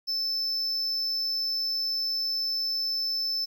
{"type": "tone", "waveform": "triangle", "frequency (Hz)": 5274, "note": "E8", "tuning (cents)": 0, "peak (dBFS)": -25, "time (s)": [0.07, 3.46], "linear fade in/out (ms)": 20, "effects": ["10-bit"]}